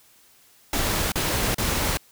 pink noise bursts, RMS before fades -24 dBFS, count 3, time 0.73-1.972 s, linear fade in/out 2 ms, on 390 ms, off 36 ms, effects white hiss -56 dBFS RMS until 2.11 s

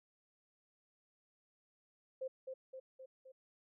sine tone with echo, 523.3 Hz, C5, in tune, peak -38 dBFS, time 2.21-2.28 s, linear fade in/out 10 ms, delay 260 ms, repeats 4, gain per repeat -4 dB, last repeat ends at 3.32 s, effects none

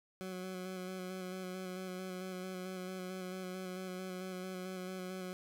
20% pulse tone with vibrato, 185 Hz, F#3, in tune, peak -36 dBFS, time 0.21-5.33 s, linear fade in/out 0 ms, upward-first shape square, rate 4.5 Hz, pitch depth 18 cents each way, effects none

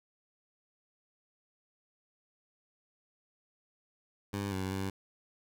15% pulse tone with pitch steps, 100.2 / 94.7 / 96.4 Hz, G2 / F#2 / G2, +38 / +41 / -28 cents, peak -27 dBFS, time 4.33-4.9 s, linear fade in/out 5 ms, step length 190 ms, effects none

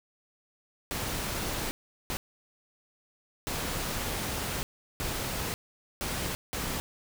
pink noise bursts at uneven times, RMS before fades -33 dBFS, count 6, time 0.91-1.71 / 2.1-2.17 / 3.47-4.63 / 5-5.54 / 6.01-6.35 / 6.53-6.8 s, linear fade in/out 0 ms, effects none

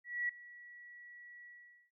sine tone with ADSR envelope, 1935 Hz, B6, 36 cents flat, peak -31 dBFS, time 0.04-1.91 s, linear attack 250 ms, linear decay 5 ms, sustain -20 dB, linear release 460 ms, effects none

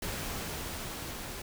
pink noise with level ramp, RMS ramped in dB -36 to -41 dBFS, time 0.02-1.42 s, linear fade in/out 5 ms, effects none

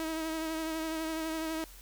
sawtooth tone with vibrato, 319.9 Hz, D#4, 48 cents sharp, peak -29 dBFS, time 0-1.64 s, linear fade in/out 0 ms, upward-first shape triangle, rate 12 Hz, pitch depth 33 cents each way, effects added 43 Hz sine -51 dBFS peak until 1.81 s + white hiss -54 dBFS RMS until 1.81 s

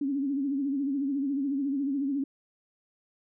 sine tone with vibrato, 277.2 Hz, C#4, in tune, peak -26 dBFS, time 0.01-2.24 s, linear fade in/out 5 ms, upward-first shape sine, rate 14 Hz, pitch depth 83 cents each way, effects none

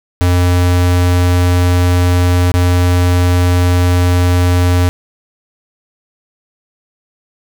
square tone with dropouts, 89 Hz, F2, 33 cents sharp, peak -9 dBFS, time 0.21-4.89 s, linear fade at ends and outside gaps 0 ms, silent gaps 2.517-2.54 s, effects none

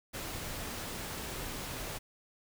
sine tone in noise, 388.3 Hz, G4, 16 cents flat, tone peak -50 dBFS, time 1.26-1.47 s, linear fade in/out 20 ms, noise pink, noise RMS -40 dBFS, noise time 0.13-1.99 s, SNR -13 dB, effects none

